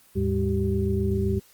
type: tone cluster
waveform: sine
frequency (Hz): 77.6 / 105.3 / 199.5 / 386.3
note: D#2 / G#2 / G3 / G4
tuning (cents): -4 / +24 / +31 / -25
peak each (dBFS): -27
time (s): 0.15-1.4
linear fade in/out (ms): 20
effects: white hiss -56 dBFS RMS until 1.53 s + Opus 24 kbps